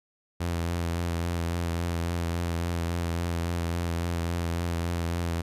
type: tone with vibrato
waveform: sawtooth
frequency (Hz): 85.2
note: F2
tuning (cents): -42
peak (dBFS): -23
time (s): 0.4-5.42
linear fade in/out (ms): 10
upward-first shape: triangle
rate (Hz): 3.6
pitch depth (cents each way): 31
effects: resampled to 32000 Hz